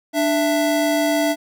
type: tone pair together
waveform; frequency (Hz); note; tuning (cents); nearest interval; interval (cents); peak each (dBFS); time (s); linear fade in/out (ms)
square; 295.5 / 663.4; D4 / E5; +11 / +11; octave + major second; 1400; -20; 0.13-1.36; 50
effects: none